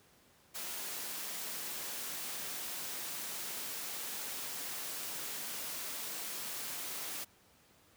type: high-pass noise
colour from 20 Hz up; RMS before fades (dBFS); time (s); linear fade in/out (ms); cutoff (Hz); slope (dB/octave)
white; -41; 0.54-7.25; 20; 160; 12
effects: pink hiss -65 dBFS RMS until 7.96 s + high-pass 80 Hz 12 dB/octave